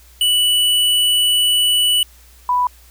square / sine tone pair in turn, 2960 / 989.7 Hz, F#7 / B5, 0 / +3 cents, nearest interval octave + perfect fifth, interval 1897 cents, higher first, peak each -13 dBFS, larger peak neither, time 0.21-2.03 / 2.49-2.67 s, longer first, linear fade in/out 2 ms, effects added 60 Hz sine -45 dBFS peak until 2.9 s + white hiss -49 dBFS RMS until 2.9 s

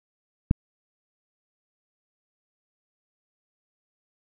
click, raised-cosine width 5 ms, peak -6 dBFS, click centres 0.511 s, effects none

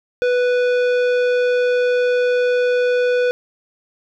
triangle tone with tanh clipping, 493.9 Hz, B4, in tune, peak -16 dBFS, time 0.22-3.31 s, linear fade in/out 0 ms, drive 18 dB, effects none

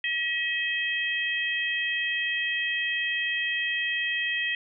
harmonic tone, 639 Hz, D#5, 46 cents sharp, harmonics 3 / 4 / 5, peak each -28 / -30 / -32 dBFS, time 0.04-4.55 s, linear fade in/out 2 ms, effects none

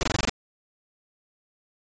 pink noise bursts, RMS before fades -23 dBFS, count 7, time 0.01-0.295 s, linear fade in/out 0 ms, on 21 ms, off 23 ms, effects resampled to 16000 Hz

